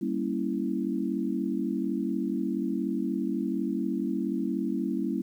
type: chord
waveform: sine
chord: G diminished seventh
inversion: none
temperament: equal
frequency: 196 / 233.1 / 277.2 / 329.6 Hz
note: G3 / Bb3 / Db4 / Fb4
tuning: 0 / 0 / 0 / 0 cents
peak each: -32 dBFS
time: 0.01-5.22 s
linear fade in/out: 10 ms
effects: 10-bit